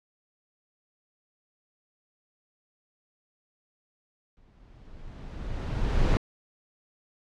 brown noise with exponential growth, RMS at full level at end -19 dBFS, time 4.37-6.17 s, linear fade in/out 0 ms, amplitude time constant 390 ms, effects low-pass 5000 Hz 12 dB/octave

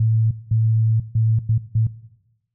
sine tone bursts at uneven times, 111.4 Hz, A2, 22 cents sharp, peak -14 dBFS, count 5, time 0-0.31 / 0.51-1 / 1.15-1.39 / 1.49-1.58 / 1.75-1.87 s, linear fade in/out 5 ms, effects noise-tail reverb RT60 1.0 s tail -17 dB re dry

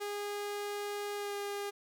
sawtooth tone with pitch glide, 410 to 405.3 Hz, G#4 to G#4, -22 to -42 cents, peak -32 dBFS, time 0-1.71 s, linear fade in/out 20 ms, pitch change -20 cents, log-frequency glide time 1.16-1.35 s, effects 11-bit

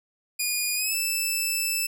10% pulse tone with pitch glide, 2447 to 2638 Hz, D#7 to E7, -29 to +1 cents, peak -16 dBFS, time 0.39-1.87 s, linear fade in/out 10 ms, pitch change +130 cents, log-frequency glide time 0.75-0.95 s, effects none

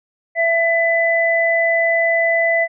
sine tone pair together, 667.4 / 2000 Hz, E5 / B6, +21 / +21 cents, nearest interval octave + perfect fifth, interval 1900 cents, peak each -16 dBFS, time 0.35-2.68 s, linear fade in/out 50 ms, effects none

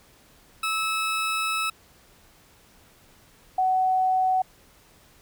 20% pulse / sine tone pair in turn, 1300 / 748.6 Hz, E6 / F#5, -24 / +20 cents, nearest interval minor seventh, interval 956 cents, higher first, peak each -19 dBFS, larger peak neither, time 0.63-1.7 / 3.58-4.42 s, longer first, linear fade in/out 5 ms, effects pink hiss -56 dBFS RMS until 5.21 s

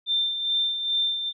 sine tone with tremolo, 3579 Hz, A7, 29 cents sharp, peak -20 dBFS, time 0.06-1.33 s, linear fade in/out 50 ms, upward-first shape sine, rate 2.4 Hz, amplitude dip 55%, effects none

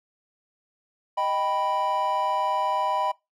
triangle chord, Eb augmented, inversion none, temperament equal, 622.3 / 784 / 987.8 Hz, Eb5 / G5 / B5, 0 / 0 / 0 cents, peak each -28 / -26 / -23 dBFS, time 1.17-3.12 s, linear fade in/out 10 ms, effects noise-tail reverb RT60 0.2 s tail -21 dB re dry

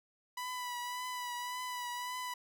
sawtooth tone with vibrato, 987.8 Hz, B5, in tune, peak -34 dBFS, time 0.37-2.34 s, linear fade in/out 5 ms, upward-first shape triangle, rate 1.8 Hz, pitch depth 34 cents each way, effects none

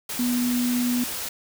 sine tone in noise, 244.9 Hz, B3, 14 cents flat, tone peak -21 dBFS, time 0.19-1.04 s, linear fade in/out 5 ms, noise white, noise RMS -31 dBFS, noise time 0.09-1.29 s, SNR +7 dB, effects none

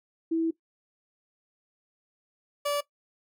sine / 30% pulse tone pair in turn, 327.2 / 578.5 Hz, E4 / D5, -13 / -26 cents, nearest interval minor seventh, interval 987 cents, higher second, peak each -23 dBFS, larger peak neither, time 0.31-0.51 / 2.65-2.81 s, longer first, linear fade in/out 10 ms, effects noise-tail reverb RT60 0.1 s tail -17 dB re dry

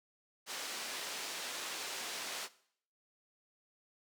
white band-pass noise, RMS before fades -42 dBFS, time 0.46-2.49 s, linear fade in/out 50 ms, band 310 to 6100 Hz, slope 12 dB/octave, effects noise-tail reverb RT60 0.6 s tail -18 dB re dry

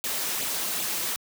white noise with flanger, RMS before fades -29 dBFS, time 0.04-1.16 s, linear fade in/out 0 ms, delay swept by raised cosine 0.27 to 6.17 ms, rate 2.6 Hz, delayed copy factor +0.6, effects high-pass 150 Hz 12 dB/octave

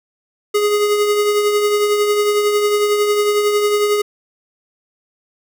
square tone with tremolo, 415.3 Hz, G#4, in tune, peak -12 dBFS, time 0.54-4.02 s, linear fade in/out 10 ms, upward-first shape triangle, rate 11 Hz, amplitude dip 45%, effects none

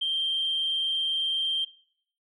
sine tone with amplitude modulation, 3162 Hz, G7, 14 cents sharp, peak -22 dBFS, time 0.01-1.65 s, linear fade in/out 10 ms, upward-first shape sine, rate 162 Hz, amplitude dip 35%, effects noise-tail reverb RT60 0.6 s tail -19 dB re dry + tanh soft clip ceiling -19 dBFS

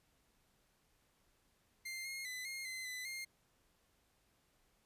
sawtooth tone with pitch steps, 2099 / 2143 / 2010 / 2135 / 2055 / 2007 / 2121 Hz, C7 / C7 / B6 / C7 / C7 / B6 / C7, +5 / +41 / +30 / +34 / -32 / +27 / +23 cents, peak -39 dBFS, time 1.85-3.25 s, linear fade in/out 10 ms, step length 200 ms, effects pink hiss -75 dBFS RMS until 4.85 s + resampled to 32000 Hz

